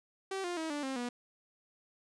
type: tone with pitch steps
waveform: sawtooth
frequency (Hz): 385.7 / 351.7 / 320.6 / 292.3 / 266.5 / 243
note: G4 / F4 / E4 / D4 / C4 / B3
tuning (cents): -28 / +12 / -48 / -8 / +32 / -28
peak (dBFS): -31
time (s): 0.31-1.09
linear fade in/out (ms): 5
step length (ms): 130
effects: resampled to 22050 Hz